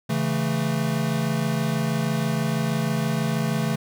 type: chord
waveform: square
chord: A major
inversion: first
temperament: equal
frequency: 138.59 / 164.81 / 220 Hz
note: C#3 / E3 / A3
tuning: 0 / 0 / 0 cents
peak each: -27 dBFS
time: 0.09-3.76 s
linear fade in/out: 10 ms
effects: none